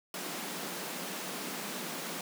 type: high-pass noise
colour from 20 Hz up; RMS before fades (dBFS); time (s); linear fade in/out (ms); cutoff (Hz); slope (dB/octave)
pink; -39; 0.14-2.21; 2; 160; 96
effects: none